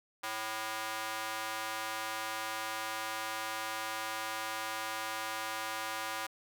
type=tone with high-pass filter; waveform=square; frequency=110 Hz; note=A2; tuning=in tune; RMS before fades=-38 dBFS; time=0.23-6.27 s; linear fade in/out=10 ms; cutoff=1000 Hz; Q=1.2; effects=none